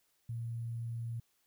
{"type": "tone with sample-and-hold", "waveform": "sine", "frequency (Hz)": 116.2, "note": "A#2", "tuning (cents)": -5, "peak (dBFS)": -36, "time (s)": [0.29, 1.2], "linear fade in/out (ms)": 5, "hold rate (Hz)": 11025, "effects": ["white hiss -75 dBFS RMS until 1.46 s"]}